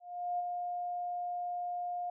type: tone with ADSR envelope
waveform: sine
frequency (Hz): 709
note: F5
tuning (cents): +26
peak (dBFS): -30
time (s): 0-2.1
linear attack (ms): 390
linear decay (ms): 25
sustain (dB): -4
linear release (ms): 4
effects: none